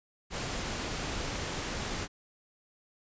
pink noise, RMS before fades -35 dBFS, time 0.3-2.08 s, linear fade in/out 50 ms, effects resampled to 16000 Hz

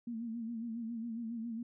sine tone with vibrato, 230 Hz, A#3, 23 cents flat, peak -37 dBFS, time 0.07-1.63 s, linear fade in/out 5 ms, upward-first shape sine, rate 7.3 Hz, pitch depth 67 cents each way, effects none

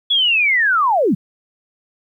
sine linear sweep, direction down, 3424 to 146.83 Hz, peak -12 dBFS, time 0.1-1.15 s, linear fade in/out 10 ms, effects 9-bit

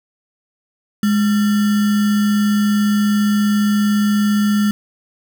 sine tone with sample-and-hold, 207.7 Hz, G#3, in tune, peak -12 dBFS, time 1.03-4.71 s, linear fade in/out 2 ms, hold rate 1575 Hz, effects none

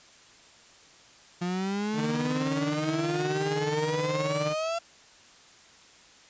35% pulse exponential sweep, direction up, 174.61 to 683 Hz, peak -26 dBFS, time 1.41-4.79 s, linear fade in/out 10 ms
sawtooth tone with tremolo, 152.7 Hz, D#3, 32 cents flat, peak -23 dBFS, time 1.93-4.55 s, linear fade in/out 50 ms, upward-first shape triangle, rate 19 Hz, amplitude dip 75%
effects white hiss -54 dBFS RMS until 6.29 s + resampled to 16000 Hz

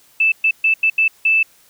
sine tone bursts at uneven times, 2637 Hz, E7, in tune, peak -11 dBFS, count 6, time 0.2-0.32 / 0.44-0.51 / 0.64-0.74 / 0.83-0.9 / 0.98-1.08 / 1.25-1.43 s, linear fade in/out 5 ms, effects white hiss -52 dBFS RMS until 1.69 s

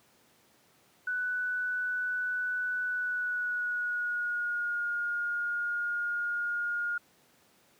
sine tone with pitch glide, 1488 to 1424.9 Hz, F#6 to F6, +9 to +34 cents, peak -29 dBFS, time 1.07-6.98 s, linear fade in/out 5 ms, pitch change -75 cents, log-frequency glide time 2.83-4.86 s, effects pink hiss -64 dBFS RMS until 7.79 s + high-pass 150 Hz 12 dB/octave

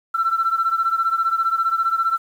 sine beating tone pair, 1339 / 1354 Hz, E6 / E6, +27 / +46 cents, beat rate 15 Hz, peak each -18 / -21 dBFS, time 0.14-2.18 s, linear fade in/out 10 ms, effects tanh soft clip ceiling -11 dBFS + 8-bit

